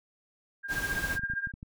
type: tone with tremolo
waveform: sine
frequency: 1606 Hz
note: G6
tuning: 41 cents sharp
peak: -26 dBFS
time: 0.63-1.52 s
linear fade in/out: 50 ms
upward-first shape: triangle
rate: 15 Hz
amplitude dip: 90%
type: noise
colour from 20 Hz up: pink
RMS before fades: -37 dBFS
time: 0.68-1.19 s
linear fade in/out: 50 ms
type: clicks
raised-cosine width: 5 ms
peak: -29 dBFS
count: 12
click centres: 0.783 / 0.928 / 0.965 / 1.041 / 1.153 / 1.194 / 1.236 / 1.3 / 1.336 / 1.472 / 1.539 / 1.629 s
effects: none